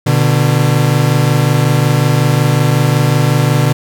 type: tone pair together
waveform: 40% pulse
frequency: 123.47 / 148.92 Hz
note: B2 / D3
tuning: 0 / +24 cents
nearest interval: minor third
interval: 324 cents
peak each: -11 dBFS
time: 0.06-3.73 s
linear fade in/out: 10 ms
effects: none